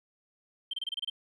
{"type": "tone bursts", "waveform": "sine", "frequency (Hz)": 3136, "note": "G7", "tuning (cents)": 0, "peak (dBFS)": -30, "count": 8, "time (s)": [0.71, 1.099], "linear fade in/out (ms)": 5, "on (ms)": 25, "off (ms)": 27, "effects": ["tanh soft clip ceiling -27 dBFS", "12-bit"]}